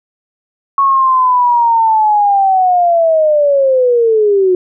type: linear sweep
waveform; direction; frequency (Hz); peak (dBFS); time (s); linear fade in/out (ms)
sine; down; 1108.7 to 360; -7; 0.78-4.55; 2
effects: none